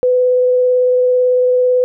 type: tone with vibrato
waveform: sine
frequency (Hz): 501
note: B4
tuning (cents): +25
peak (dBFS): -9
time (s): 0.03-1.84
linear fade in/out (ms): 0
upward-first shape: sine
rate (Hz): 18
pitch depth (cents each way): 9
effects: none